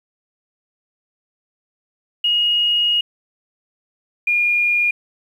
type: tone pair in turn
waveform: sine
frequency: 2876 / 2423 Hz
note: F#7 / D#7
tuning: -50 / -47 cents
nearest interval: minor third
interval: 297 cents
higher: first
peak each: -14 dBFS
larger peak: neither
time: 2.24-3.01 / 4.27-4.91 s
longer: first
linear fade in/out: 5 ms
effects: 8-bit